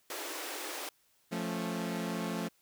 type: high-pass noise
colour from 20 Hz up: pink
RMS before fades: -40 dBFS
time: 0.1-0.89 s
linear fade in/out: 2 ms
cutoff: 290 Hz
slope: 96 dB/octave
type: chord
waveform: sawtooth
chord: F augmented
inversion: none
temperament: equal with one note detuned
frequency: 174.61 / 220 / 274.6 Hz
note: F3 / A3 / C#4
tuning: 0 / 0 / -16 cents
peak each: -33 / -33 / -37 dBFS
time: 1.31-2.49 s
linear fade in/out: 20 ms
effects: white hiss -70 dBFS RMS until 2.61 s

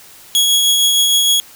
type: tone with tremolo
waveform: sawtooth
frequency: 3330 Hz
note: G#7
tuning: 4 cents sharp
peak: -6 dBFS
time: 0.35-1.4 s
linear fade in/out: 0 ms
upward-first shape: triangle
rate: 6.5 Hz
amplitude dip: 30%
effects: white hiss -41 dBFS RMS until 1.55 s

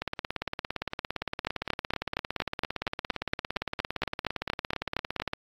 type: two click trains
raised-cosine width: 0.3 ms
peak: -14 / -10 dBFS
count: 94 / 17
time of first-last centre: 0.02-5.334 / 1.47-5.2 s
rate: 17.5 / 4.29 Hz
effects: AAC 32 kbps

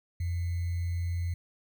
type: tone with sample-and-hold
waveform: sine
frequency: 86.4 Hz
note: F2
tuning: 18 cents flat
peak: -28 dBFS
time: 0.2-1.34 s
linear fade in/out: 5 ms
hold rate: 2100 Hz
effects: none

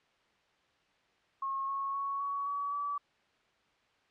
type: tone with pitch steps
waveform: sine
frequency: 1085 / 1097.6 / 1110.4 / 1123.3 / 1136.3 / 1149.5 Hz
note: C#6 / C#6 / C#6 / C#6 / C#6 / D6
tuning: -37 / -17 / +3 / +23 / +43 / -37 cents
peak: -32 dBFS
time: 1.42-2.98 s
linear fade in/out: 5 ms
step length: 260 ms
effects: white hiss -69 dBFS RMS until 4.1 s + low-pass 3000 Hz 12 dB/octave

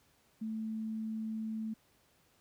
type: tone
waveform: sine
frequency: 220 Hz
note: A3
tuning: in tune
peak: -35 dBFS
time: 0.41-1.74 s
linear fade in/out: 10 ms
effects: pink hiss -69 dBFS RMS until 2.4 s + high-pass 60 Hz 12 dB/octave

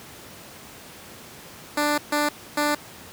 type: tone bursts at uneven times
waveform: 10% pulse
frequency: 295.2 Hz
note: D4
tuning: 9 cents sharp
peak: -12 dBFS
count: 3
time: 1.77-1.98 / 2.12-2.29 / 2.57-2.75 s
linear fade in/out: 5 ms
effects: pink hiss -43 dBFS RMS until 3.12 s + high-pass 100 Hz 12 dB/octave

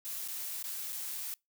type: noise with dropouts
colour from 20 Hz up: blue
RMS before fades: -39 dBFS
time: 0.05-1.34 s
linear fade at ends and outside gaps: 0 ms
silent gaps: 0.277-0.285 / 0.626-0.641 / 0.924-0.929 s
effects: noise-tail reverb RT60 0.2 s tail -25 dB re dry

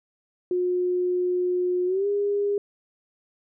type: tone with pitch glide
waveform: sine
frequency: 360 to 406.4 Hz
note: F#4 to G#4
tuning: -47 to -38 cents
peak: -21 dBFS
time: 0.51-2.58 s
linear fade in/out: 2 ms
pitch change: +209 cents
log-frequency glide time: 1.86-2.07 s
effects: none

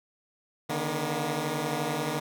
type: tone cluster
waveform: 10% pulse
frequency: 143 / 154.5 / 238.9 Hz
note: D3 / D#3 / A#3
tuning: -46 / -12 / +43 cents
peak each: -26 / -23 / -25 dBFS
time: 0.69-2.2 s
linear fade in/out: 10 ms
effects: none

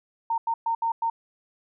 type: tone bursts at uneven times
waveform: sine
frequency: 916 Hz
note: A#5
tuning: 31 cents flat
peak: -22 dBFS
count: 5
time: 0.3-0.38 / 0.47-0.54 / 0.66-0.75 / 0.82-0.92 / 1.02-1.1 s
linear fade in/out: 5 ms
effects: none

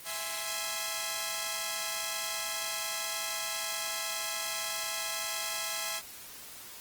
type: chord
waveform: 5% pulse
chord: E augmented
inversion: none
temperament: equal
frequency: 659.3 / 830.6 / 1046.5 Hz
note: E5 / G#5 / B#5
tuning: 0 / 0 / 0 cents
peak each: -26 dBFS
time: 0.04-6.02 s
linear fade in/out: 50 ms
effects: white hiss -47 dBFS RMS until 6.8 s + Opus 24 kbps

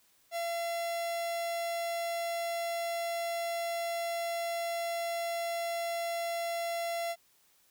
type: tone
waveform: 45% pulse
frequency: 680 Hz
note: F5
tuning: 46 cents flat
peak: -32 dBFS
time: 0.31-7.16 s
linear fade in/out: 50 ms
effects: white hiss -67 dBFS RMS until 7.7 s

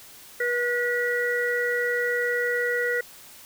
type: harmonic tone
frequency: 484 Hz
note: B4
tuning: 35 cents flat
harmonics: 1 / 3 / 4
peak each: -26 / -29 / -26 dBFS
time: 0.4-3.01 s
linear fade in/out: 5 ms
effects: white hiss -47 dBFS RMS until 3.45 s

